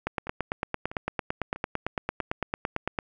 two click trains, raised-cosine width 0.5 ms, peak -23 / -12 dBFS, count 4 / 27, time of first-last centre 0.27-2.205 / 0.07-2.988 s, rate 1.55 / 8.91 Hz, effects none

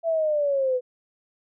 sine linear sweep, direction down, 670 to 494.3 Hz, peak -20 dBFS, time 0.03-0.81 s, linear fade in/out 50 ms, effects none

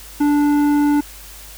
sine tone with tanh clipping, 292.1 Hz, D4, 9 cents flat, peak -14 dBFS, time 0.2-1.01 s, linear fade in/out 10 ms, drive 11 dB, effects added 50 Hz sine -40 dBFS peak until 1.57 s + white hiss -39 dBFS RMS until 1.57 s

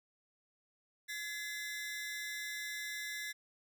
sawtooth ring-modulated tone, 1876 Hz, A#6, 11 cents sharp, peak -33 dBFS, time 1.08-3.33 s, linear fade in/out 20 ms, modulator 175 Hz, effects none

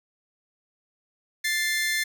sawtooth tone pair together, 1760 / 2093 Hz, A6 / C7, 0 / 0 cents, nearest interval minor third, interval 300 cents, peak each -23 dBFS, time 1.44-2.04 s, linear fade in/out 10 ms, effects none

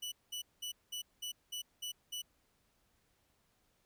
sawtooth tone bursts, 2960 Hz, F#7, in tune, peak -36 dBFS, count 8, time 0.02-2.22 s, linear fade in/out 10 ms, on 100 ms, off 200 ms, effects pink hiss -75 dBFS RMS until 3.85 s

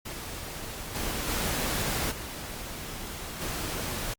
pink noise with level steps, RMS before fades -38 / -32 / -29 / -38 / -33 dBFS, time 0.05-4.14 s, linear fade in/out 10 ms, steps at 0.94 / 1.27 / 2.1 / 3.4 s, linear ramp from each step 20 ms, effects Opus 48 kbps

